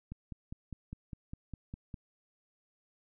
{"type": "click train", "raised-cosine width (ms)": 5, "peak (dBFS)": -29, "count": 10, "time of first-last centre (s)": [0.12, 1.942], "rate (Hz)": 4.94, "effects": []}